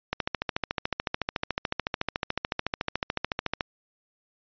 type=click train; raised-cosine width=0.3 ms; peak=-10 dBFS; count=49; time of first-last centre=0.13-3.608 s; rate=13.8 Hz; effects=resampled to 11025 Hz